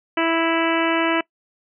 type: harmonic tone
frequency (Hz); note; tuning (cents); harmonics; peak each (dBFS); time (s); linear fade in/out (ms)
329.6; E4; 0; 1 / 2 / 3 / 4 / 5 / 6 / 7 / 8 / 9; -21 / -24 / -26 / -27 / -28 / -29 / -29 / -30 / -31; 0.17-1.21; 5
effects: noise-tail reverb RT60 0.1 s tail -23 dB re dry